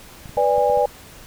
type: clicks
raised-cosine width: 5 ms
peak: -25 dBFS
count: 6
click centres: 0.258 / 0.294 / 0.369 / 0.581 / 0.699 / 0.774 s
type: chord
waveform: sine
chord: G# diminished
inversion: first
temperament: equal with one note detuned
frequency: 493.9 / 587.3 / 816.3 Hz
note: B4 / D5 / G#5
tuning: 0 / 0 / -30 cents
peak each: -19 dBFS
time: 0.37-0.86 s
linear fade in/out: 5 ms
effects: pink hiss -43 dBFS RMS until 1.26 s